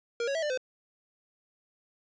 square tone with pitch steps, 470.3 / 554 / 650 / 595 / 512 Hz, A#4 / C#5 / E5 / D5 / C5, +15 / -1 / -24 / +22 / -38 cents, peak -29 dBFS, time 0.2-0.575 s, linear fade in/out 2 ms, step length 75 ms, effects resampled to 16000 Hz + 10-bit

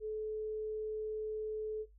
sine tone, 431.6 Hz, A4, 33 cents flat, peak -36 dBFS, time 0-1.86 s, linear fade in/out 50 ms, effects noise-tail reverb RT60 0.2 s tail -21 dB re dry + added 50 Hz sine -58 dBFS peak until 1.98 s

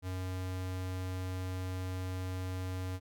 square tone, 92.5 Hz, F#2, in tune, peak -36 dBFS, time 0.02-3 s, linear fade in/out 50 ms, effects none

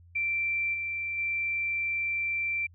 sine tone with level steps, 2349 Hz, D7, in tune, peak -26 / -30 / -27 dBFS, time 0.15-2.67 s, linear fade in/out 10 ms, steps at 0.73 / 1.17 s, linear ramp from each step 20 ms, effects added 86 Hz sine -52 dBFS peak until 2.74 s

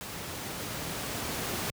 pink noise with level ramp, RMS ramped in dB -39 to -32 dBFS, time 0.01-1.7 s, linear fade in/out 0 ms, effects high-pass 80 Hz 12 dB/octave

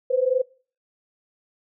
sine tone pair together, 500.7 / 523.3 Hz, B4 / C5, +24 / 0 cents, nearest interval minor second, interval 76 cents, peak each -21 dBFS, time 0.1-0.42 s, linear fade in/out 10 ms, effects noise-tail reverb RT60 0.4 s tail -23 dB re dry

